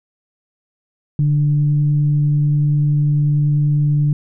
sine tone with frequency modulation, 146.6 Hz, D3, 3 cents flat, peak -12 dBFS, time 1.19-4.13 s, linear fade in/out 2 ms, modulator 152 Hz, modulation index 0.22, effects none

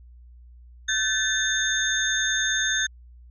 sine tone cluster, 1531 / 1750 / 3605 / 6440 Hz, G6 / A6 / A7 / G8, -41 / -10 / +41 / +46 cents, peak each -27 dBFS, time 0.88-2.87 s, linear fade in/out 10 ms, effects added 60 Hz sine -45 dBFS peak until 3.3 s

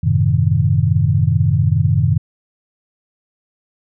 sine chord, F# diminished seventh, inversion none, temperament equal with one note detuned, 92.5 / 108.36 / 130.81 / 155.56 Hz, F#2 / A2 / C3 / Eb3, 0 / -26 / 0 / 0 cents, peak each -17 dBFS, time 0.03-2.18 s, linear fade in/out 10 ms, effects none

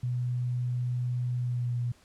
sine tone with pitch glide, 123.47 to 121.07 Hz, B2 to B2, 0 to -34 cents, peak -27 dBFS, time 0.03-1.92 s, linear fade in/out 5 ms, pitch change -34 cents, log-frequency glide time 1.38-1.78 s, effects pink hiss -61 dBFS RMS until 2.04 s + low-pass 10000 Hz 12 dB/octave

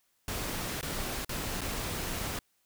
pink noise with dropouts, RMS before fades -35 dBFS, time 0.28-2.39 s, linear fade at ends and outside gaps 2 ms, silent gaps 0.812-0.828 / 1.248-1.292 / 1.609-1.615 s, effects white hiss -73 dBFS RMS until 2.65 s

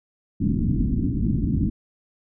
white low-pass noise, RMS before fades -22 dBFS, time 0.4-1.7 s, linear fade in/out 10 ms, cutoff 280 Hz, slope 48 dB/octave, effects none

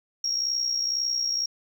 sine tone with amplitude modulation, 5588 Hz, F8, in tune, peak -20 dBFS, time 0.24-1.46 s, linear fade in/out 5 ms, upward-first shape sine, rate 62 Hz, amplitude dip 65%, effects tanh soft clip ceiling -18 dBFS + 10-bit

